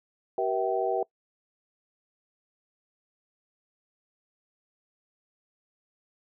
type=tone cluster; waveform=sine; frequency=383.1 / 476.4 / 653 / 771 Hz; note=G4 / A#4 / E5 / G5; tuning=-40 / +38 / -17 / -29 cents; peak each=-30 dBFS; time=0.38-1.03 s; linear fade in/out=2 ms; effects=noise-tail reverb RT60 0.1 s tail -23 dB re dry